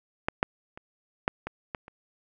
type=clicks; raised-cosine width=0.5 ms; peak=-10 / -7 / -27 / -8 / -18 / -17 / -30 dBFS; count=7; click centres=0.285 / 0.429 / 0.775 / 1.279 / 1.47 / 1.748 / 1.881 s; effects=none